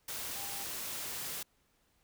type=tone in noise; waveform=sine; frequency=799 Hz; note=G5; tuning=33 cents sharp; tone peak=-49 dBFS; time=0.36-0.64 s; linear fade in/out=5 ms; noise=white; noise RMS=-40 dBFS; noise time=0.08-1.43 s; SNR=-12 dB; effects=pink hiss -73 dBFS RMS until 2.03 s